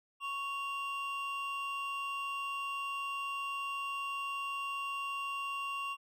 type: tone pair together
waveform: triangle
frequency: 1108.7 / 2774 Hz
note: C#6 / F7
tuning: 0 / -12 cents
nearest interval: octave + major third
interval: 1588 cents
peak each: -35 / -37 dBFS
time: 0.2-5.97 s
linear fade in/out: 50 ms
effects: tanh soft clip ceiling -27 dBFS